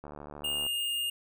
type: click train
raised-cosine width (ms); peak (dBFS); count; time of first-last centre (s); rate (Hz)
1; -29; 47; 0.04-0.665; 73.6
type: tone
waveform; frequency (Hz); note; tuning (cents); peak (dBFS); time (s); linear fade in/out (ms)
square; 2829; F7; +22; -30; 0.44-1.1; 5
effects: none